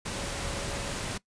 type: tone in noise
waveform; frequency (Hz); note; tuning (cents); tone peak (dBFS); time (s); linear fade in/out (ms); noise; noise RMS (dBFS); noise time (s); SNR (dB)
sine; 561; C#5; +21; -43; 0.12-0.93; 10; pink; -34; 0.05-1.18; -12
effects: noise-tail reverb RT60 0.1 s tail -20 dB re dry + resampled to 22050 Hz

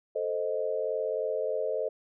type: chord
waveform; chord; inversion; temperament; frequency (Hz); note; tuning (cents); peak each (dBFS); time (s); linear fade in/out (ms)
sine; A diminished; none; equal; 440 / 523.3 / 622.3; A4 / C5 / Eb5; 0 / 0 / 0; -32; 0.15-1.89; 10
effects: none

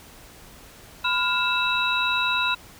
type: tone cluster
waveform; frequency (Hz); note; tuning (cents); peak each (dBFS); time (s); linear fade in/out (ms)
sine; 1003 / 1412 / 2644 / 3859; B5 / F6 / E7 / B7; +26 / +19 / +5 / -41; -26; 1.04-2.55; 10
effects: pink hiss -47 dBFS RMS until 2.79 s

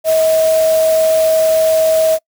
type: tone in noise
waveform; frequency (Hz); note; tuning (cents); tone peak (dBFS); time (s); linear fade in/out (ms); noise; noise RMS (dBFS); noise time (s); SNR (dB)
sine; 639; D#5; +46; -9; 0.04-2.19; 50; white; -25; 0.04-2.19; +13
effects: noise-tail reverb RT60 0.1 s tail -25 dB re dry

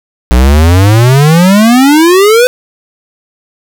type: exponential sweep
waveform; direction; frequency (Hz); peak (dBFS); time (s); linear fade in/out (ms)
square; up; 58.27 to 510; -3; 0.31-2.47; 0
effects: none

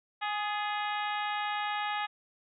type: harmonic tone with a mistuned harmonic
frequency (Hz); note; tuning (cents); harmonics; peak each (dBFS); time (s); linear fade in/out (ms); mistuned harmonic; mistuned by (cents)
415.3; G#4; 0; 2 / 3 / 4 / 5 / 6 / 7 / 8 / 9; -33 / -37 / -39 / -41 / -43 / -44 / -45 / -46; 0.21-2.07; 20; 4; +44
effects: none

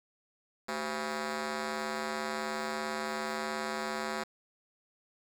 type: ring-modulated tone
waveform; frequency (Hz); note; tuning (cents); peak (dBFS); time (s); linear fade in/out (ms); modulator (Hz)
10% pulse; 299.5; D4; +34; -22; 0.68-4.24; 10; 80.6
effects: low-pass 8000 Hz 12 dB/octave + 8-bit

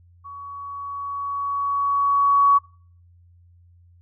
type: tone with level ramp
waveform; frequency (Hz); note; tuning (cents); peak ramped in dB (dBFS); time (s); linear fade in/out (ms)
sine; 1125; C#6; +25; -35 to -11; 0.24-2.59; 20
effects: noise-tail reverb RT60 0.5 s tail -24 dB re dry + added 87 Hz sine -50 dBFS peak until 4.01 s

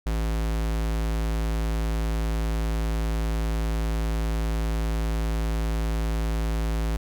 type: tone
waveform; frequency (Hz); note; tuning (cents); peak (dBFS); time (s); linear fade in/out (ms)
square; 55; A1; 0; -24; 0.06-6.97; 5
effects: none

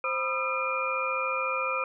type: tone cluster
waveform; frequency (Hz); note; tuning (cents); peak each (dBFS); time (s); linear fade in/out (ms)
sine; 523 / 983 / 1224 / 1338 / 2410; C5 / B5 / D#6 / E6 / D7; -1 / -8 / -29 / +25 / +44; -33 / -37 / -32 / -33 / -31; 0.04-1.84; 2
effects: none

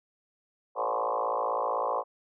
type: tone with frequency modulation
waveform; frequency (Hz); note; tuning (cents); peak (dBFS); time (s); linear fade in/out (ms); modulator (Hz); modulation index
sine; 792; G5; +18; -26; 0.75-2.04; 50; 55.9; 5.8
effects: none

